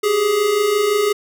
square tone pair together, 392 / 417.8 Hz, G4 / G#4, 0 / +10 cents, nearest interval minor second, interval 110 cents, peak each -23 / -16 dBFS, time 0.03-1.13 s, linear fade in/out 10 ms, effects none

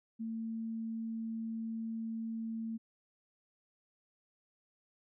sine tone, 225.2 Hz, A3, 40 cents sharp, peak -36 dBFS, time 0.19-2.78 s, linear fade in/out 20 ms, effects none

